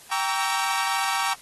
sawtooth chord, G diminished seventh, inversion none, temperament equal with one note detuned, 784 / 932.3 / 1133.3 / 1318.5 Hz, G5 / Bb5 / Db6 / Fb6, 0 / 0 / +38 / 0 cents, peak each -24 / -24 / -25 / -28 dBFS, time 0.11-1.34 s, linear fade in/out 10 ms, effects white hiss -48 dBFS RMS until 1.41 s + AAC 32 kbps

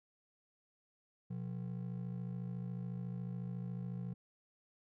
triangle ring-modulated tone, 151.7 Hz, D#3, 44 cents flat, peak -34 dBFS, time 1.3-4.14 s, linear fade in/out 10 ms, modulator 27 Hz, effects none

